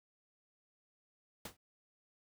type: noise with exponential decay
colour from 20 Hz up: pink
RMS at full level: -40 dBFS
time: 1.45-1.57 s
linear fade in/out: 5 ms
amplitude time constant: 26 ms
effects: none